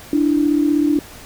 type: tone pair together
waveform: sine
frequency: 293.6 / 329.6 Hz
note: D4 / E4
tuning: 0 / 0 cents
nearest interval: major second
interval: 200 cents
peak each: -14 / -19 dBFS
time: 0.13-0.99 s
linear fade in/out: 2 ms
effects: pink hiss -39 dBFS RMS until 1.25 s